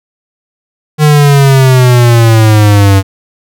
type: exponential sweep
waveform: square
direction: down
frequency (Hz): 153.2 to 96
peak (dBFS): -3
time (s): 0.98-3.03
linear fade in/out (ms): 50
effects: none